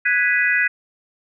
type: chord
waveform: sine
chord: G# minor seventh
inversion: third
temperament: equal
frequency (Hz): 1480 / 1661.2 / 1975.5 / 2489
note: F#6 / G#6 / B6 / D#7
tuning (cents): 0 / 0 / 0 / 0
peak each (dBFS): -22 / -20 / -19 / -23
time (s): 0.05-0.68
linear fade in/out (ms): 10
effects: none